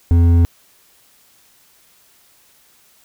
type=tone with hard clipping; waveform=triangle; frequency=85.1 Hz; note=F2; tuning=44 cents flat; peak=-10 dBFS; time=0.11-0.45 s; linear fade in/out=0 ms; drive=11 dB; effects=white hiss -53 dBFS RMS until 3.04 s